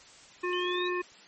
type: harmonic tone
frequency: 358.3 Hz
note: F4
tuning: 44 cents sharp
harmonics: 1 / 3 / 5 / 7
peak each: -30 / -35 / -37 / -38 dBFS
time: 0.43-1.02 s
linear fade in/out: 10 ms
type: exponential sweep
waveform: sine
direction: up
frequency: 2989 to 3893 Hz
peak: -35 dBFS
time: 0.53-0.88 s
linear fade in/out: 0 ms
effects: white hiss -53 dBFS RMS until 1.27 s + MP3 32 kbps